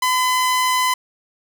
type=tone; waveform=sawtooth; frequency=1013 Hz; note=B5; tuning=44 cents sharp; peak=-12 dBFS; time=0.02-0.94 s; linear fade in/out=5 ms; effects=none